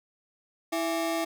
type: ring-modulated tone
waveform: 35% pulse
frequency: 498.1 Hz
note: B4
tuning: 15 cents sharp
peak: -22 dBFS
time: 0.72-1.25 s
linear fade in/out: 10 ms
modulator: 170 Hz
effects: none